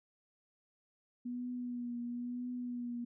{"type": "tone with vibrato", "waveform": "sine", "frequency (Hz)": 243.4, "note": "B3", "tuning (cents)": -25, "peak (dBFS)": -37, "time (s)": [1.25, 3.05], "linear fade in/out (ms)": 10, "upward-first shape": "triangle", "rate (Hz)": 1, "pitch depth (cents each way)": 34, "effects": []}